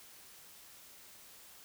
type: silence
effects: white hiss -56 dBFS RMS until 1.64 s